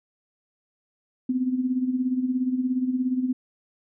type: tone with tremolo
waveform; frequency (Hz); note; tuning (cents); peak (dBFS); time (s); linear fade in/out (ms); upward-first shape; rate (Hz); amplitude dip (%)
sine; 254.8; C4; -46; -19; 1.29-3.33; 5; sine; 17; 65
effects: none